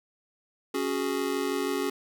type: chord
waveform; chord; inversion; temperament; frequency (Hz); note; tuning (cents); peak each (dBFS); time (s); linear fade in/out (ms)
square; C# suspended fourth; none; just; 277.2 / 369.6 / 415.8; C#4 / F#4 / G#4; 0 / -2 / +2; -32; 0.74-1.9; 5
effects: none